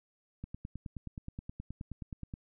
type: click train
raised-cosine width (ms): 5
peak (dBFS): -28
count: 19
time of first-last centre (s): 0.44-2.339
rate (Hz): 9.48
effects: none